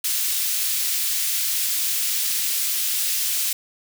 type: high-pass noise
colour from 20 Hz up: white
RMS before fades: -23 dBFS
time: 0.04-3.53 s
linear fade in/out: 5 ms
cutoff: 2700 Hz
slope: 12 dB/octave
effects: none